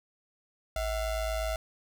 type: ring-modulated tone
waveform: square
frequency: 349.2 Hz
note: F4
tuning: in tune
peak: -27 dBFS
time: 0.76-1.56 s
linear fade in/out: 2 ms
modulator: 295 Hz
effects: none